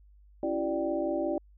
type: tone cluster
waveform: sine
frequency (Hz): 276.5 / 333.9 / 379.2 / 589 / 778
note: C#4 / E4 / F#4 / D5 / G5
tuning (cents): -4 / +22 / +43 / +5 / -13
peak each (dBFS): -36 / -31 / -38 / -31 / -39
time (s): 0.43-1.38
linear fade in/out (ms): 2
effects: added 50 Hz sine -54 dBFS peak until 1.57 s